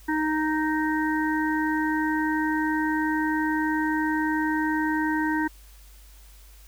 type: harmonic tone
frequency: 310.5 Hz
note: D#4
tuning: 3 cents flat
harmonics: 1 / 3 / 5 / 6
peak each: -24 / -29 / -31 / -32 dBFS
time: 0.08-5.48 s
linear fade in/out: 10 ms
effects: added 50 Hz sine -47 dBFS peak until 6.67 s + white hiss -55 dBFS RMS until 6.67 s